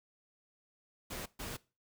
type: noise bursts at uneven times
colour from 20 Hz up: pink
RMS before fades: -42 dBFS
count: 2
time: 1.1-1.26 / 1.39-1.57 s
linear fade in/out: 10 ms
effects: noise-tail reverb RT60 0.3 s tail -20 dB re dry